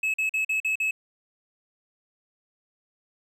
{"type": "tone bursts", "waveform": "triangle", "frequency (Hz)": 2585, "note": "E7", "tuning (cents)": -34, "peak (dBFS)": -21, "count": 6, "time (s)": [0.03, 0.91], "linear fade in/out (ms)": 5, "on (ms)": 110, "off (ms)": 44, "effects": []}